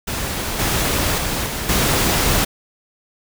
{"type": "noise with level steps", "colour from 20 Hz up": "pink", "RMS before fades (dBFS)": [-24, -19, -22, -25, -17], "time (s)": [0.07, 2.45], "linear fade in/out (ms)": 10, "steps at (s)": [0.59, 1.18, 1.46, 1.69], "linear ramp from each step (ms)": 2, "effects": []}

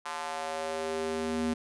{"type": "tone with high-pass filter sweep", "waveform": "square", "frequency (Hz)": 79.7, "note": "D#2", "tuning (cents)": 42, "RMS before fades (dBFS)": -33, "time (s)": [0.05, 1.54], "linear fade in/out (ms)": 10, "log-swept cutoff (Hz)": [1000, 230], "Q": 2.4, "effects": ["resampled to 24000 Hz"]}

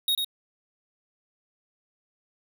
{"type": "tone with echo", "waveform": "square", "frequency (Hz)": 3755, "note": "A#7", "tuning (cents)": 12, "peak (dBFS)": -22, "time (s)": [0.08, 0.15], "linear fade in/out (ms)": 2, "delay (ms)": 96, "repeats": 1, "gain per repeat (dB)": -4, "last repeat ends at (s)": 0.246, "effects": []}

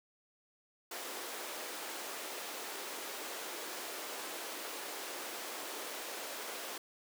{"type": "high-pass noise", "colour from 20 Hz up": "pink", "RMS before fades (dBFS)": -43, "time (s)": [0.91, 6.78], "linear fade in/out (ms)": 5, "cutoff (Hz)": 340, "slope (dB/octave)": 24, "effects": []}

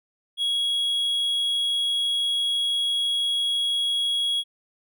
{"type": "tone", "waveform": "triangle", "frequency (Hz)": 3322, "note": "G#7", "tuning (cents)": 0, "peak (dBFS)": -20, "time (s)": [0.37, 4.44], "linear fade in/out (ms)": 50, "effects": []}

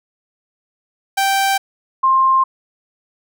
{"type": "tone pair in turn", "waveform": ["sawtooth", "sine"], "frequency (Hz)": [782, 1057.1], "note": ["G5", "C6"], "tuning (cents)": [-4, 17], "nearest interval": "perfect fourth", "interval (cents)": 521, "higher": "second", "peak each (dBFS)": -10, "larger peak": "neither", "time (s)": [[1.17, 1.58], [2.03, 2.44]], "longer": "neither", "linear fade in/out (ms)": 10, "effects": []}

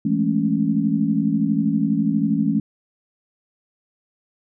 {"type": "chord", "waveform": "sine", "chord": "A major seventh", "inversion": "second", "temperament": "equal with one note detuned", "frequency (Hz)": [166.15, 207.7, 220, 277.2], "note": ["E3", "G#3", "A3", "C#4"], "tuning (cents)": [14, 0, 0, 0], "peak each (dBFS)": [-24, -22, -22, -22], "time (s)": [0.05, 2.6], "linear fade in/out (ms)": 5, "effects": []}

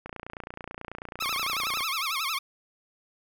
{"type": "click train", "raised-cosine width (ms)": 0.5, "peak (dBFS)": -22, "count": 52, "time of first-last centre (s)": [0.06, 1.807], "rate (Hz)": 29.2}
{"type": "tone with vibrato", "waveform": "15% pulse", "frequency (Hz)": 1191, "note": "D6", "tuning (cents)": 24, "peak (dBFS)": -21, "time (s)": [1.2, 2.39], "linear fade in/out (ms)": 10, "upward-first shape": "sine", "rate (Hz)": 11, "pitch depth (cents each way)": 200}
{"effects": []}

